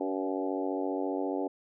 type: harmonic tone with a mistuned harmonic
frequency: 94.7 Hz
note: F#2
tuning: 41 cents sharp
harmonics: 3 / 4 / 5 / 6 / 7 / 8 / 9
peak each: -33 / -35 / -37 / -39 / -40 / -41 / -42 dBFS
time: 0-1.48 s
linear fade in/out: 10 ms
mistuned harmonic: 6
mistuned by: -18 cents
effects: none